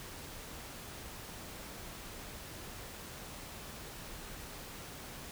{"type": "silence", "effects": ["pink hiss -47 dBFS RMS until 5.31 s"]}